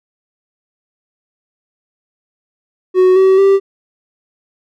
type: tone with pitch steps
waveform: triangle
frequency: 370 / 380.6 / 391.5 Hz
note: F#4 / F#4 / G4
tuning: 0 / +49 / -2 cents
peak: -4 dBFS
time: 2.94-3.6 s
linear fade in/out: 50 ms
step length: 220 ms
effects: none